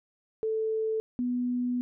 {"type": "tone pair in turn", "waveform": "sine", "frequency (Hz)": [440.2, 246.5], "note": ["A4", "B3"], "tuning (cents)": [1, -3], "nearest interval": "minor seventh", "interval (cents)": 1004, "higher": "first", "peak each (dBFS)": -26, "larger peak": "neither", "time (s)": [[0.43, 1], [1.19, 1.81]], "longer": "second", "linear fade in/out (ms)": 0, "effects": []}